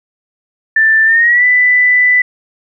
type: tone with pitch glide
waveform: sine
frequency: 1772 to 1989 Hz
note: A6 to B6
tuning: +12 to +12 cents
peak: -6 dBFS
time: 0.76-2.22 s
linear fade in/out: 5 ms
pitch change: +200 cents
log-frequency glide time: 1.05-1.45 s
effects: none